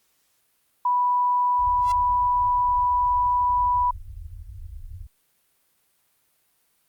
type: tone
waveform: sine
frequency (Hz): 985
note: B5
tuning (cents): -5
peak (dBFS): -18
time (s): 0.85-3.91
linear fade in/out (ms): 5
type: low-pass noise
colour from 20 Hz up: pink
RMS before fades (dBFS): -37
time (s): 1.59-5.07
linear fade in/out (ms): 5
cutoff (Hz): 100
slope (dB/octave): 96
type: tone with exponential growth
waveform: 5% pulse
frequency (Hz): 680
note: F5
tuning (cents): -46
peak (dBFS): -22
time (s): 1.78-1.92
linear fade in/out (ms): 5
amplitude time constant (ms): 30
effects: white hiss -67 dBFS RMS until 6.88 s + Opus 48 kbps